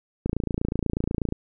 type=click train; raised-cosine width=3 ms; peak=-12 dBFS; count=31; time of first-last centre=0.26-1.324 s; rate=28.2 Hz; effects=none